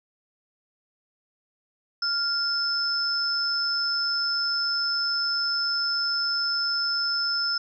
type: tone pair together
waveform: sine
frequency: 1396.9 / 5250 Hz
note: F6 / E8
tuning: 0 / -8 cents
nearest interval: octave + major seventh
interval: 2292 cents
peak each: -29 / -24 dBFS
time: 2.02-7.58 s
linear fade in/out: 5 ms
effects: none